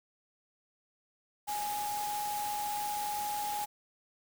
sine tone in noise, 830.6 Hz, G#5, in tune, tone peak -33 dBFS, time 1.47-3.66 s, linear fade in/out 20 ms, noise white, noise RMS -41 dBFS, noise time 1.47-3.66 s, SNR +5 dB, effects none

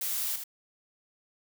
blue noise with echo, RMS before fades -32 dBFS, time 0.01-0.36 s, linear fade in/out 5 ms, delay 79 ms, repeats 1, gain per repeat -7 dB, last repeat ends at 0.439 s, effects none

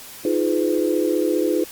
sine chord, F half-diminished seventh, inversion third, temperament just, 314.3 / 349.2 / 419.1 / 502.9 Hz, Eb4 / F4 / Ab4 / Cb5, +18 / 0 / +16 / +31 cents, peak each -22 / -22 / -24 / -24 dBFS, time 0.25-1.64 s, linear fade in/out 2 ms, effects white hiss -39 dBFS RMS until 1.71 s + Opus 48 kbps

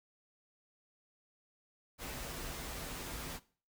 pink noise with comb filter, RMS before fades -43 dBFS, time 1.98-3.4 s, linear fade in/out 50 ms, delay 9.7 ms, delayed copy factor -0.5, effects noise-tail reverb RT60 0.4 s tail -18 dB re dry

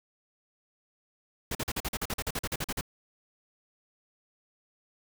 pink noise bursts, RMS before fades -32 dBFS, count 16, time 1.51-2.811 s, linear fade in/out 5 ms, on 41 ms, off 43 ms, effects none

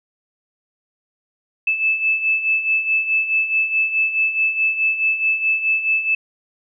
sine beating tone pair, 2619 / 2623.7 Hz, E7 / E7, -12 / -9 cents, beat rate 4.7 Hz, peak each -23 / -17 dBFS, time 1.67-6.15 s, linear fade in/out 5 ms, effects none

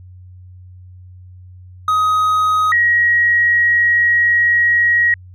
triangle / sine tone pair in turn, 1258 / 1898 Hz, D#6 / A#6, +19 / +31 cents, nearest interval perfect fifth, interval 712 cents, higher second, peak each -10 dBFS, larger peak neither, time 1.88-2.72 / 2.72-5.14 s, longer second, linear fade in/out 2 ms, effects added 91 Hz sine -36 dBFS peak until 5.34 s

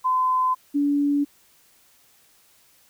sine tone pair in turn, 1022 / 286.8 Hz, C6 / D4, -41 / -41 cents, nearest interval octave + minor seventh, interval 2200 cents, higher first, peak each -18 dBFS, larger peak neither, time 0.04-0.55 / 0.74-1.25 s, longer neither, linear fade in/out 20 ms, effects white hiss -58 dBFS RMS until 2.89 s

